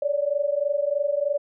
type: tone pair together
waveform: sine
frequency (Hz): 564.1 / 587.3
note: C#5 / D5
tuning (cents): +30 / 0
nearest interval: minor second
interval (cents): 70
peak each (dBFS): -24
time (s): 0.02-1.38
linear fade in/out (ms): 5
effects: none